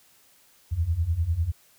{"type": "beating tone pair", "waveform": "sine", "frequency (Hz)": [77.4, 87.4], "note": ["D#2", "F2"], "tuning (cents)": [-9, 2], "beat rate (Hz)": 10, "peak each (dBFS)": [-27, -24], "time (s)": [0.71, 1.52], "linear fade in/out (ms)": 20, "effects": ["white hiss -59 dBFS RMS until 1.78 s"]}